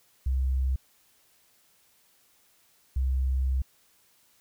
sine tone pair in turn, 65.41 / 65.41 Hz, C2 / C2, 0 / 0 cents, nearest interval unison, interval 0 cents, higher neither, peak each -23 dBFS, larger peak neither, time 0.26-0.76 / 2.96-3.62 s, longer second, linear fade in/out 5 ms, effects white hiss -64 dBFS RMS until 4.4 s

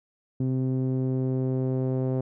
sawtooth tone with low-pass filter sweep, 129.9 Hz, C3, 12 cents flat, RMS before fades -26 dBFS, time 0.4-2.21 s, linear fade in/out 5 ms, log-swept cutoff 290 to 510 Hz, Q 1.6, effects none

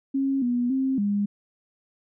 sine tone with pitch steps, 271.6 / 243.3 / 265.3 / 203.5 Hz, C#4 / B3 / C4 / G#3, -35 / -26 / +24 / -35 cents, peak -21 dBFS, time 0.14-1.26 s, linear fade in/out 10 ms, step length 280 ms, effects none

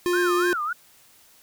square tone, 353.9 Hz, F4, 23 cents sharp, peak -21 dBFS, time 0.06-0.53 s, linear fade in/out 0 ms
sine tone with vibrato, 1384 Hz, F6, 16 cents flat, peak -24 dBFS, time 0.13-0.73 s, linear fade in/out 5 ms, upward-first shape sine, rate 3.5 Hz, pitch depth 260 cents each way
effects white hiss -55 dBFS RMS until 1.42 s

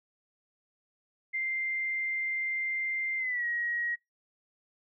sine tone with pitch glide, 2093 to 1897.2 Hz, C7 to A#6, 0 to +30 cents, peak -29 dBFS, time 1.33-3.96 s, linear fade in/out 20 ms, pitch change -170 cents, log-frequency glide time 3.18-3.45 s, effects noise-tail reverb RT60 0.2 s tail -25 dB re dry

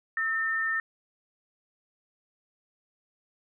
sine tone pair together, 1304 / 1807.4 Hz, E6 / A6, -19 / +46 cents, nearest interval tritone, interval 565 cents, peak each -34 / -26 dBFS, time 0.17-0.8 s, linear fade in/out 2 ms, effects none

